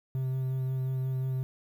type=tone with vibrato; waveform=triangle; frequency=130.8 Hz; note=C3; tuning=in tune; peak=-26 dBFS; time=0.15-1.43 s; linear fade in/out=0 ms; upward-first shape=sine; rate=5.6 Hz; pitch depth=13 cents each way; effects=10-bit